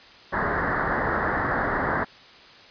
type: low-pass noise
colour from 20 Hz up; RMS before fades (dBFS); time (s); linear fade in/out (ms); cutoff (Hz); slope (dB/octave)
white; -25; 0.32-2.05; 20; 1900; 96
effects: white hiss -48 dBFS RMS until 2.7 s + resampled to 11025 Hz